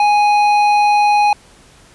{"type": "tone with hard clipping", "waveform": "sine", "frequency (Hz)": 830, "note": "G#5", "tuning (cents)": -1, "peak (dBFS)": -11, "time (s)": [0, 1.33], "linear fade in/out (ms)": 2, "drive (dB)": 9, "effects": ["pink hiss -46 dBFS RMS until 1.94 s", "resampled to 24000 Hz"]}